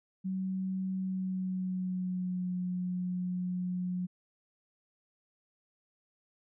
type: tone with pitch glide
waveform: sine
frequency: 188.6 to 180.81 Hz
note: F#3 to F#3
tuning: +33 to -40 cents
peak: -31 dBFS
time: 0.24-4.07 s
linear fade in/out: 20 ms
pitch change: -73 cents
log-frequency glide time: 0.95-2.55 s
effects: none